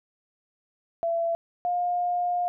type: tone pair in turn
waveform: sine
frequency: 672 / 709.4 Hz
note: E5 / F5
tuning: +33 / +27 cents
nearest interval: minor second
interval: 94 cents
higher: second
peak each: -23 / -23 dBFS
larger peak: neither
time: 1.03-1.35 / 1.65-2.48 s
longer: second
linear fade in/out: 0 ms
effects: none